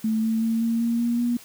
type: tone with pitch steps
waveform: sine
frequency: 220 / 223.2 / 226.4 / 229.7 / 233.1 / 236.5 / 239.9 Hz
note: A3 / A3 / A3 / A#3 / A#3 / A#3 / A#3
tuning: 0 / +25 / +50 / -25 / 0 / +25 / +50 cents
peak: -20 dBFS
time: 0.04-1.37 s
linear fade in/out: 5 ms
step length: 190 ms
effects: white hiss -47 dBFS RMS until 1.44 s